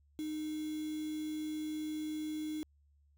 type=tone with quantisation; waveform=sine; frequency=307.7 Hz; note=D#4; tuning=19 cents flat; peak=-36 dBFS; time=0.19-2.63 s; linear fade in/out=0 ms; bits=8; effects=added 72 Hz sine -65 dBFS peak until 3.17 s